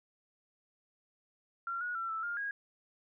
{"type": "tone with pitch steps", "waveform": "sine", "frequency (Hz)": [1374, 1453, 1351, 1320, 1409, 1640], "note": ["F6", "F#6", "E6", "E6", "F6", "G#6"], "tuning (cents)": [-29, -32, 42, 2, 15, -22], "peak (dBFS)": -34, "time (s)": [1.67, 2.51], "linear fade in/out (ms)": 2, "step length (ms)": 140, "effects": []}